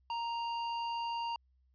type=tone; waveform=square; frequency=932.3 Hz; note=A#5; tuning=in tune; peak=-35 dBFS; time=0.1-1.36 s; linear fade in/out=2 ms; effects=added 64 Hz sine -67 dBFS peak until 1.74 s + resampled to 11025 Hz